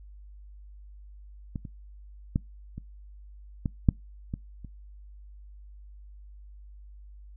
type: clicks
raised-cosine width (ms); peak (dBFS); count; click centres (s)
5; -20 / -26 / -12 / -25 / -15 / -6 / -19 / -30; 8; 1.558 / 1.652 / 2.359 / 2.78 / 3.658 / 3.888 / 4.339 / 4.647
effects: noise-tail reverb RT60 0.2 s tail -24 dB re dry + added 50 Hz sine -45 dBFS peak until 7.36 s